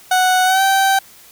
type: tone with pitch glide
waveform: 30% pulse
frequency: 740 to 776.3 Hz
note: F#5 to G5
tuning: 0 to -17 cents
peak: -9 dBFS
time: 0.11-0.99 s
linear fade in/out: 5 ms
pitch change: +83 cents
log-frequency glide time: 0.45-0.62 s
effects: white hiss -44 dBFS RMS until 1.31 s